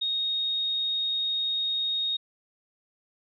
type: tone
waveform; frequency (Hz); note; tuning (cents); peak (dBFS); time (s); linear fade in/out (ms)
sine; 3729; A#7; 0; -25; 0.01-2.17; 10
effects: none